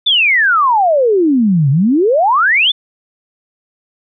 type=exponential two-way sweep; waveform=sine; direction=down then up; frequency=3609 to 130.81 to 3609 Hz; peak=-8 dBFS; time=0.06-2.72 s; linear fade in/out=10 ms; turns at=1.7 s; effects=none